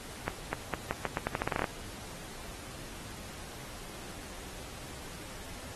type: accelerating click train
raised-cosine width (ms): 0.5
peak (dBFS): -15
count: 15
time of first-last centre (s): 0.28-1.642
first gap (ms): 250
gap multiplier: 0.83
effects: pink hiss -46 dBFS RMS until 5.75 s + AAC 32 kbps